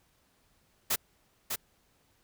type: noise with echo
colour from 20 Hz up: white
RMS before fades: -28 dBFS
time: 0.9-0.96 s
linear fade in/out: 10 ms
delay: 600 ms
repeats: 1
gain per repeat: -5 dB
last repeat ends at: 1.56 s
effects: pink hiss -69 dBFS RMS until 2.23 s